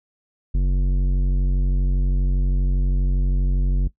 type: tone with tanh clipping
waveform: triangle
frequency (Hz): 46.25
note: F#1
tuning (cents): 0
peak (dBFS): -18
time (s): 0.54-3.88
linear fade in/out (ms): 10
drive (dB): 16
effects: noise-tail reverb RT60 0.1 s tail -17 dB re dry